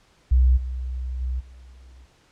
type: tone with level steps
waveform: sine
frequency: 63.2 Hz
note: B1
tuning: 41 cents sharp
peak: -13 / -26 / -23 / -42 / -44 dBFS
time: 0.31-2.06 s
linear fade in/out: 10 ms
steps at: 0.56 / 1.2 / 1.39 / 1.71 s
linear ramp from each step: 20 ms
effects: pink hiss -59 dBFS RMS until 2.31 s + low-pass 7000 Hz 12 dB/octave

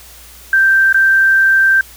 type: tone with dropouts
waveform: sine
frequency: 1568 Hz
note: G6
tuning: in tune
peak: -7 dBFS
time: 0.53-1.81 s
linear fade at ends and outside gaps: 2 ms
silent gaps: 0.927-0.944 s
effects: added 60 Hz sine -42 dBFS peak until 1.96 s + white hiss -39 dBFS RMS until 1.96 s

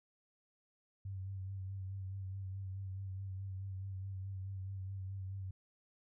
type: tone with vibrato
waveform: sine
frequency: 96 Hz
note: G2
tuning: 36 cents flat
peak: -40 dBFS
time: 1.05-5.51 s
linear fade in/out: 5 ms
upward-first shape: sine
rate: 4.7 Hz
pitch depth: 35 cents each way
effects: none

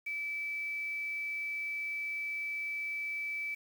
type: tone with quantisation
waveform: sine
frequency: 2308 Hz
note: D7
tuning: 31 cents flat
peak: -34 dBFS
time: 0.06-3.55 s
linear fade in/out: 10 ms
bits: 9
effects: none

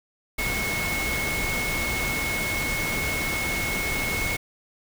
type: tone in noise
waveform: sine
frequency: 2185 Hz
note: C#7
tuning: 26 cents flat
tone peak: -27 dBFS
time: 0.38-4.37 s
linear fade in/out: 10 ms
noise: pink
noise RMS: -29 dBFS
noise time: 0.38-4.37 s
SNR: -1 dB
effects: none

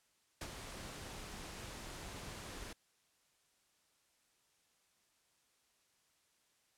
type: noise with ADSR envelope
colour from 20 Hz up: pink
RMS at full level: -42 dBFS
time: 0.41-2.73 s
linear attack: 4 ms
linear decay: 49 ms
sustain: -6 dB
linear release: 4 ms
effects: white hiss -75 dBFS RMS until 6.77 s + low-pass 10000 Hz 12 dB/octave

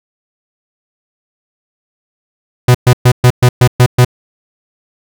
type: tone bursts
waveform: 45% pulse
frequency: 124.2 Hz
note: B2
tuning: 10 cents sharp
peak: -3 dBFS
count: 8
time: 2.68-4.048 s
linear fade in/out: 5 ms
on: 66 ms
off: 120 ms
effects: none

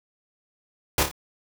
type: noise with echo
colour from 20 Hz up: pink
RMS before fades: -21 dBFS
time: 0.98-1.03 s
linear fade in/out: 2 ms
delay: 28 ms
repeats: 3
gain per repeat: -6 dB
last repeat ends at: 1.114 s
effects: none

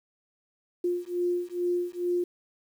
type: beating tone pair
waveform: sine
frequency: 352.1 / 354.4 Hz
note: F4 / F4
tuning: +14 / +25 cents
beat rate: 2.3 Hz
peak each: -29 dBFS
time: 0.84-2.24 s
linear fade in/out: 5 ms
effects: 9-bit

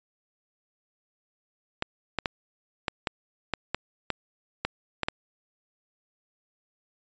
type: clicks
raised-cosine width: 0.3 ms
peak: -10 dBFS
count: 11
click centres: 1.824 / 2.187 / 2.258 / 2.882 / 3.072 / 3.537 / 3.746 / 4.103 / 4.65 / 5.033 / 5.085 s
effects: resampled to 16000 Hz

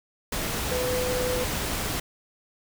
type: tone in noise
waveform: sine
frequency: 501 Hz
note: B4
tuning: 25 cents sharp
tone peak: -26 dBFS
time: 0.71-1.44 s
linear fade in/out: 5 ms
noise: pink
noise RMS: -29 dBFS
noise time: 0.32-2 s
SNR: 0 dB
effects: none

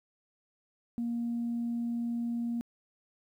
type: tone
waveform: sine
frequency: 235.5 Hz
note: A#3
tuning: 18 cents sharp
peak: -29 dBFS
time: 0.98-2.61 s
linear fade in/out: 0 ms
effects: tanh soft clip ceiling -26 dBFS + 11-bit

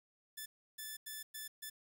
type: tone bursts at uneven times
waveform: 5% pulse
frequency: 1746 Hz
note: A6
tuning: 14 cents flat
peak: -33 dBFS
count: 5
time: 0.37-0.46 / 0.78-0.97 / 1.06-1.23 / 1.34-1.48 / 1.62-1.7 s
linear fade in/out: 10 ms
effects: 11-bit

